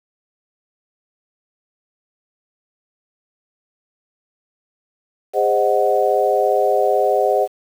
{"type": "chord", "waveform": "sine", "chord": "Ab dominant seventh", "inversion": "none", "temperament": "equal with one note detuned", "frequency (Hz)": [408.2, 523.3, 622.3, 740], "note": ["Ab4", "C5", "Eb5", "Gb5"], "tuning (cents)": [-30, 0, 0, 0], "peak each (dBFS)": -19, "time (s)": [5.33, 7.48], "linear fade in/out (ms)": 50, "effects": ["7-bit"]}